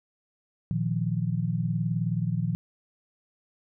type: chord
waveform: sine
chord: Bb suspended fourth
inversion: none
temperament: equal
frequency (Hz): 116.54 / 155.56 / 174.61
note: Bb2 / Eb3 / F3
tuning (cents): 0 / 0 / 0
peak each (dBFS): -29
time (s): 0.71-2.55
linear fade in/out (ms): 0
effects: none